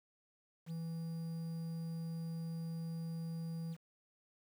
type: tone with quantisation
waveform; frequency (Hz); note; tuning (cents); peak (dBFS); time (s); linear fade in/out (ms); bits
triangle; 164.81; E3; 0; -37; 0.66-3.77; 50; 10
effects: none